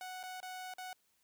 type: tone with dropouts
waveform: sawtooth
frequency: 740 Hz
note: F#5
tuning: in tune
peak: -39 dBFS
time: 0.01-0.93 s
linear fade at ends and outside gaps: 1 ms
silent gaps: 0.23-0.236 / 0.403-0.429 / 0.738-0.783 s
effects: white hiss -75 dBFS RMS until 1.23 s